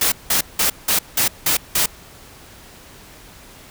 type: noise bursts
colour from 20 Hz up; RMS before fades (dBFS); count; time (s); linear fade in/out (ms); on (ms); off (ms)
white; -17; 7; 0.01-1.86; 5; 110; 180
effects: pink hiss -43 dBFS RMS until 3.7 s